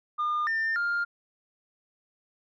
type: tone with pitch steps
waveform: sine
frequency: 1211 / 1799 / 1403 Hz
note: D#6 / A6 / F6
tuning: -47 / +38 / +8 cents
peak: -23 dBFS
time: 0.18-1.05 s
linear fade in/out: 20 ms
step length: 290 ms
effects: tanh soft clip ceiling -23 dBFS